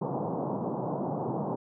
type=band-pass noise; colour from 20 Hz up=pink; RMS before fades=-32 dBFS; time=0.01-1.56 s; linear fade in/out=10 ms; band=130 to 1000 Hz; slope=48 dB/octave; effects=none